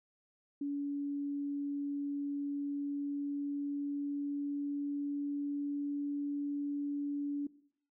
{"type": "tone with pitch glide", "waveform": "sine", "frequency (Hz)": [284.6, 286.9], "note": ["C#4", "D4"], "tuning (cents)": [46, -40], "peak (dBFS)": -33, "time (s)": [0.61, 7.47], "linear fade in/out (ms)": 5, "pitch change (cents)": 14, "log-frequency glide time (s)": [2.43, 6.1], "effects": ["noise-tail reverb RT60 0.6 s tail -18 dB re dry"]}